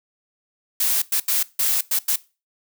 blue noise bursts at uneven times, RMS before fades -20 dBFS, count 6, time 0.8-1.02 / 1.12-1.2 / 1.28-1.43 / 1.59-1.81 / 1.91-1.99 / 2.08-2.16 s, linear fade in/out 5 ms, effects noise-tail reverb RT60 0.3 s tail -20 dB re dry

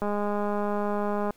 click train, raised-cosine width 1 ms, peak -16 dBFS, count 266, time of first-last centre 0.02-1.306 s, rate 206 Hz, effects pink hiss -60 dBFS RMS until 1.36 s

